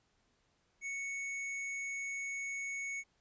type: tone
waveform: square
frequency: 2217 Hz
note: C#7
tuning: in tune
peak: -38 dBFS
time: 0.81-3.04 s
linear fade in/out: 50 ms
effects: pink hiss -75 dBFS RMS until 3.2 s + resampled to 16000 Hz